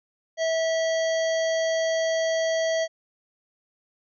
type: harmonic tone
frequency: 650 Hz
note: E5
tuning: 24 cents flat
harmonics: 1 / 3 / 5 / 7 / 9 / 10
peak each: -22 / -32 / -36 / -39 / -41 / -42 dBFS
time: 0.37-2.88 s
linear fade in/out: 50 ms
effects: none